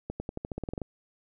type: accelerating click train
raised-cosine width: 2 ms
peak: -20 dBFS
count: 12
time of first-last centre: 0.1-0.817 s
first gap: 100 ms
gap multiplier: 0.91
effects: none